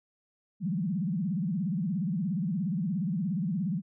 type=tone with vibrato; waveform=sine; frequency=181.3 Hz; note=F#3; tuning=35 cents flat; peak=-27 dBFS; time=0.6-3.82 s; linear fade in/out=50 ms; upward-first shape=sine; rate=17 Hz; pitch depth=270 cents each way; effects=none